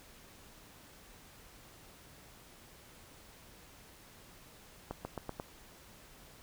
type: accelerating click train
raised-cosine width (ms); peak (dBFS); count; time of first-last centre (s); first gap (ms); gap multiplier
1; -24; 5; 4.91-5.399; 140; 0.91
effects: pink hiss -57 dBFS RMS until 6.42 s